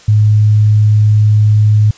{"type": "tone", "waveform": "sine", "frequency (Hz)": 106.1, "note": "G#2", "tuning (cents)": 38, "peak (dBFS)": -5, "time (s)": [0.08, 1.91], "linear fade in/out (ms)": 5, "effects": ["white hiss -40 dBFS RMS until 1.97 s", "resampled to 16000 Hz"]}